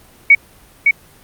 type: tone with echo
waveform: sine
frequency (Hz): 2241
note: C#7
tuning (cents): +18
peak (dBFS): -3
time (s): 0.3-0.35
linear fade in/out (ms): 5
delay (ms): 560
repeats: 1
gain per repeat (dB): -4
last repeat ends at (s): 0.91
effects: pink hiss -46 dBFS RMS until 1.23 s + Opus 32 kbps